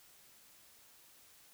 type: silence
effects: white hiss -62 dBFS RMS until 1.53 s